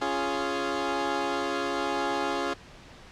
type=chord; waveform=15% pulse; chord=Db major; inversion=none; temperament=equal with one note detuned; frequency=277.2 / 347.6 / 415.3 Hz; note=Db4 / F4 / Ab4; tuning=0 / -8 / 0 cents; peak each=-25 dBFS; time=0.01-2.54 s; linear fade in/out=10 ms; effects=pink hiss -49 dBFS RMS until 3.11 s + low-pass 5000 Hz 12 dB/octave